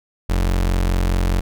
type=tone; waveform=35% pulse; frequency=44.78 Hz; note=F1; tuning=44 cents sharp; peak=-14 dBFS; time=0.29-1.41 s; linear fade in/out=10 ms; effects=none